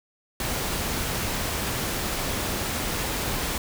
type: noise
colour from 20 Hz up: pink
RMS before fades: -28 dBFS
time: 0.4-3.58 s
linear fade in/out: 2 ms
effects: none